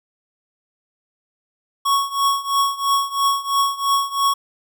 square tone with tremolo, 1108.7 Hz, C#6, in tune, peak -14 dBFS, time 1.85-4.34 s, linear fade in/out 10 ms, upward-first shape triangle, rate 3 Hz, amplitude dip 90%, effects none

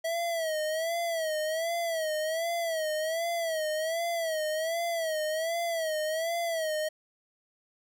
square tone with vibrato, 648 Hz, E5, 30 cents flat, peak -29 dBFS, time 0.04-6.89 s, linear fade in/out 10 ms, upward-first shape sine, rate 1.3 Hz, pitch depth 94 cents each way, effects none

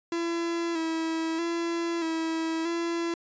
45% pulse tone with vibrato, 331.1 Hz, E4, 8 cents sharp, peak -27 dBFS, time 0.12-3.14 s, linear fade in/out 2 ms, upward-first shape square, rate 0.79 Hz, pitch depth 34 cents each way, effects resampled to 16000 Hz

